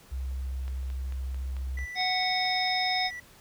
sine tone, 65.41 Hz, C2, in tune, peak -30 dBFS, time 0.11-1.86 s, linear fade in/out 20 ms
click train, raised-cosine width 0.3 ms, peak -33 dBFS, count 10, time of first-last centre 0.68-2.676 s, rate 4.51 Hz
triangle tone with pitch glide, 1975.5 to 1957.3 Hz, B6 to B6, 0 to -16 cents, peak -35 dBFS, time 1.77-3.2 s, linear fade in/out 5 ms, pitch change -16 cents, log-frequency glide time 2.12-2.52 s
harmonic tone, 740 Hz, F#5, in tune, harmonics 1 / 3 / 5 / 7, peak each -29 / -31 / -32 / -31 dBFS, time 1.95-3.11 s, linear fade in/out 50 ms
effects pink hiss -55 dBFS RMS until 3.4 s

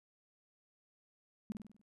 sine tone with echo, 210.7 Hz, G#3, 25 cents sharp, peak -35 dBFS, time 1.5-1.52 s, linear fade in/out 0 ms, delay 49 ms, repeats 6, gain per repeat -5 dB, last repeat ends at 1.814 s, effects resampled to 32000 Hz

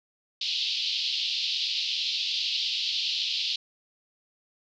white band-pass noise, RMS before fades -29 dBFS, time 0.41-3.56 s, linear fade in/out 5 ms, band 2800 to 4700 Hz, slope 48 dB/octave, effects none

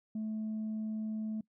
sine tone, 217.3 Hz, A3, 21 cents flat, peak -32 dBFS, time 0.15-1.41 s, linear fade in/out 5 ms, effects noise-tail reverb RT60 0.1 s tail -22 dB re dry + tanh soft clip ceiling -32 dBFS

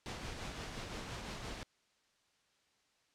pink noise with tremolo, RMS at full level -42 dBFS, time 0.06-1.63 s, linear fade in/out 0 ms, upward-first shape triangle, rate 5.8 Hz, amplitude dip 40%, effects white hiss -74 dBFS RMS until 3.14 s + low-pass 6000 Hz 12 dB/octave

